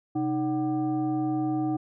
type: tone with frequency modulation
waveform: sine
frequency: 310 Hz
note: D#4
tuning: 6 cents flat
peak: -24 dBFS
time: 0.15-1.77 s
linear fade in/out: 10 ms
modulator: 440 Hz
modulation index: 0.72
effects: none